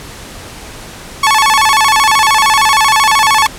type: tone with vibrato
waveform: sawtooth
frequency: 983 Hz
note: B5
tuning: 8 cents flat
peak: -3 dBFS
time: 1.23-3.47 s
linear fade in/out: 5 ms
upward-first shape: square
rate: 13 Hz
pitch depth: 210 cents each way
effects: pink hiss -30 dBFS RMS until 3.58 s + low-pass 11000 Hz 12 dB/octave